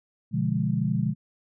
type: chord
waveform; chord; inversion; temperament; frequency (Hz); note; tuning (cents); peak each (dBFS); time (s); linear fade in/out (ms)
sine; B diminished seventh; none; equal; 123.47 / 146.83 / 174.61 / 207.7; B2 / D3 / F3 / Ab3; 0 / 0 / 0 / 0; -28; 0.31-1.15; 50
effects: none